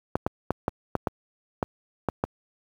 clicks, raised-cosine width 1 ms, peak -9 dBFS, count 9, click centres 0.155 / 0.265 / 0.506 / 0.681 / 0.953 / 1.072 / 1.628 / 2.087 / 2.239 s, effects high-pass 60 Hz 12 dB/octave + 8-bit

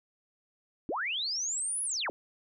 sine linear two-way sweep, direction up then down, 230.7 to 10548 to 230.7 Hz, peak -30 dBFS, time 0.89-2.1 s, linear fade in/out 0 ms, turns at 1.83 s, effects none

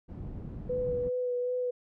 white low-pass noise, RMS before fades -40 dBFS, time 0.08-1.1 s, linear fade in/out 20 ms, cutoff 160 Hz, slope 12 dB/octave
sine tone with vibrato, 495.5 Hz, B4, 6 cents sharp, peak -28 dBFS, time 0.69-1.71 s, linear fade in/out 10 ms, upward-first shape sine, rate 2.6 Hz, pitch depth 18 cents each way
effects none

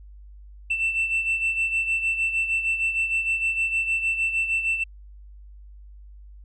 sine beating tone pair, 2674 / 2680.5 Hz, E7 / E7, +24 / +28 cents, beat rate 6.5 Hz, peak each -21 / -27 dBFS, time 0.7-4.84 s, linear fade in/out 10 ms, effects tanh soft clip ceiling -18 dBFS + added 50 Hz sine -42 dBFS peak until 6.44 s

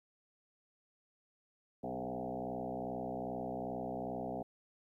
sine tone with frequency modulation, 464.3 Hz, A#4, 7 cents flat, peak -37 dBFS, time 1.83-4.43 s, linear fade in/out 10 ms, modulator 62.5 Hz, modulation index 4.9, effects 13-bit

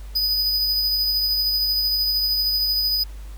square tone with tremolo, 4978 Hz, D#8, in tune, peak -18 dBFS, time 0.15-3.04 s, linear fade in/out 10 ms, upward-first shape triangle, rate 13 Hz, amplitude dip 30%, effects added 50 Hz sine -33 dBFS peak until 3.37 s + pink hiss -50 dBFS RMS until 3.37 s

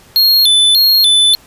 square tone with vibrato, 3867 Hz, B7, 37 cents flat, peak -7 dBFS, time 0.16-1.35 s, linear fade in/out 0 ms, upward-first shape square, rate 1.7 Hz, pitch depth 170 cents each way, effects pink hiss -44 dBFS RMS until 1.46 s + resampled to 32000 Hz

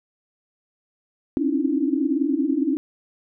sine tone cluster, 262.4 / 272.9 / 294.3 / 311.8 / 336.6 Hz, C4 / C#4 / D4 / D#4 / E4, +5 / -27 / +4 / +4 / +36 cents, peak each -28 / -23 / -26 / -25 / -28 dBFS, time 1.37-2.77 s, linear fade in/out 0 ms, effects none

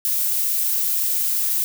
violet noise, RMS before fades -21 dBFS, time 0.05-1.64 s, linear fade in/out 0 ms, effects none

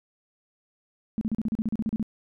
sine tone bursts, 220 Hz, A3, in tune, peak -23 dBFS, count 13, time 1.18-2.028 s, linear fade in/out 0 ms, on 32 ms, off 36 ms, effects none

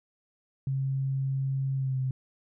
sine tone with pitch glide, 134.9 to 130.68 Hz, C#3 to C3, -47 to -2 cents, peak -26 dBFS, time 0.67-2.11 s, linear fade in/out 2 ms, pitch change -55 cents, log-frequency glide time 1.76-1.98 s, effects none

